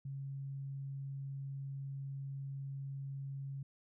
sine tone, 137.3 Hz, C#3, 16 cents flat, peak -40 dBFS, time 0.05-3.63 s, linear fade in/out 5 ms, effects none

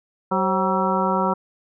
harmonic tone with a mistuned harmonic, 190 Hz, F#3, 46 cents sharp, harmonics 1 / 2 / 3 / 4 / 5 / 6 / 7, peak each -24 / -27 / -26 / -28 / -23 / -30 / -26 dBFS, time 0.31-1.34 s, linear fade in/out 10 ms, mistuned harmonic 3, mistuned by -88 cents, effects none

